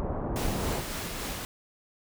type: low-pass noise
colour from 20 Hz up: pink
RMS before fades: -31 dBFS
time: 0-0.81 s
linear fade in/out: 0 ms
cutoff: 990 Hz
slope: 24 dB/octave
type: noise with tremolo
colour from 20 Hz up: pink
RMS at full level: -34 dBFS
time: 0.36-1.45 s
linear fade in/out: 0 ms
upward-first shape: sine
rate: 3.6 Hz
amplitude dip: 25%
effects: none